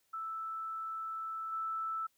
sine tone with level steps, 1318.5 Hz, E6, in tune, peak -37 / -34 dBFS, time 0.13-2.07 s, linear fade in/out 10 ms, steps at 1.52 s, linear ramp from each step 10 ms, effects white hiss -75 dBFS RMS until 2.17 s

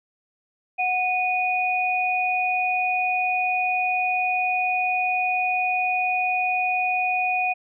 sine tone pair together, 734.3 / 2470 Hz, F#5 / D#7, -13 / -13 cents, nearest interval octave + major sixth, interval 2100 cents, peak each -23 dBFS, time 0.78-7.54 s, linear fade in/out 20 ms, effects none

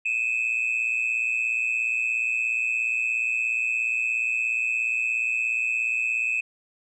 sine tone pair together, 2500 / 2617 Hz, D#7 / E7, +8 / -13 cents, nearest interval minor second, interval 79 cents, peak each -24 dBFS, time 0.05-6.41 s, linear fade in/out 10 ms, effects tanh soft clip ceiling -18 dBFS

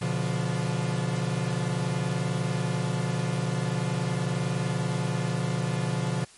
45% pulse chord, B diminished, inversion none, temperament equal with one note detuned, 123.47 / 143.89 / 174.61 Hz, B2 / D3 / F3, 0 / -35 / 0 cents, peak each -30 dBFS, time 0.01-6.25 s, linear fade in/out 10 ms, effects white hiss -52 dBFS RMS until 6.37 s + MP3 48 kbps

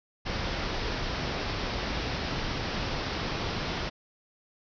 pink low-pass noise, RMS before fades -32 dBFS, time 0.25-3.9 s, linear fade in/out 20 ms, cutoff 5600 Hz, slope 96 dB/octave, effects none

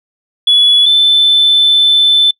sine tone pair in turn, 3408 / 3524 Hz, G#7 / A7, +44 / +2 cents, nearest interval minor second, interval 58 cents, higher second, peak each -4 dBFS, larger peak neither, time 0.47-0.86 / 0.86-2.31 s, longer second, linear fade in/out 5 ms, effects noise-tail reverb RT60 0.1 s tail -25 dB re dry + tanh soft clip ceiling -1 dBFS

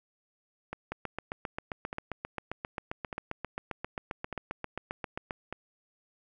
two click trains, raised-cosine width 0.5 ms, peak -19 / -21 dBFS, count 34 / 5, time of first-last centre 0.92-5.308 / 0.73-5.526 s, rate 7.52 / 0.834 Hz, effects none

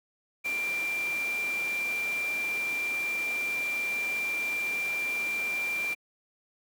sine tone in noise, 2369 Hz, D7, 14 cents sharp, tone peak -28 dBFS, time 0.44-5.95 s, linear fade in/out 20 ms, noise pink, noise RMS -40 dBFS, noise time 0.44-5.95 s, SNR +9 dB, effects high-pass 300 Hz 12 dB/octave

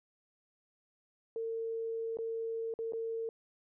sine tone with dropouts, 453.6 Hz, A#4, 47 cents flat, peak -34 dBFS, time 1.36-3.29 s, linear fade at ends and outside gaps 1 ms, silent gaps 2.171-2.187 / 2.739-2.789 / 2.923-2.934 s, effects none

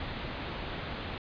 pink low-pass noise, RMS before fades -38 dBFS, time 0-1.18 s, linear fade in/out 2 ms, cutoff 4100 Hz, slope 48 dB/octave, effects resampled to 11025 Hz

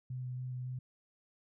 sine tone with vibrato, 126.6 Hz, B2, 43 cents sharp, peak -37 dBFS, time 0.1-0.79 s, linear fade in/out 5 ms, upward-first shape square, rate 3.6 Hz, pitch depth 10 cents each way, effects none

